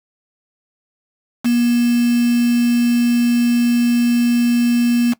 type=tone with quantisation; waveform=sine; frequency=239.2 Hz; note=A#3; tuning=45 cents sharp; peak=-12 dBFS; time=1.44-5.14 s; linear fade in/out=20 ms; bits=4; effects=noise-tail reverb RT60 0.1 s tail -19 dB re dry